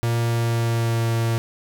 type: tone with pitch glide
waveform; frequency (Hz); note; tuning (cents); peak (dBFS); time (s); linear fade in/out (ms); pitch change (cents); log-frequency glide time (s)
45% pulse; 117.1 to 115.09; A#2 to A#2; +8 to -22; -19; 0.03-1.38; 0; -30; 0.2-1.11
effects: none